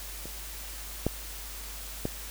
clicks, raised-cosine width 2 ms, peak -27 / -12 / -15 dBFS, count 3, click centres 0.256 / 1.066 / 2.054 s, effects added 50 Hz sine -42 dBFS peak until 2.3 s + white hiss -42 dBFS RMS until 2.3 s

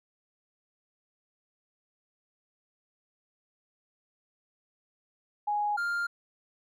sine / triangle tone pair in turn, 830.6 / 1399.8 Hz, G#5 / F6, 0 / +4 cents, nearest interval major sixth, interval 904 cents, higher second, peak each -26 / -26 dBFS, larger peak neither, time 5.47-5.77 / 5.77-6.07 s, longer neither, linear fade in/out 10 ms, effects none

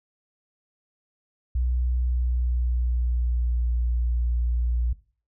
sine tone with pitch glide, 61.74 to 59.53 Hz, B1 to A#1, 0 to +37 cents, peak -20 dBFS, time 1.55-4.93 s, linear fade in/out 5 ms, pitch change -63 cents, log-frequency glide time 1.93-3.69 s, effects noise-tail reverb RT60 0.4 s tail -19 dB re dry + tanh soft clip ceiling -17 dBFS

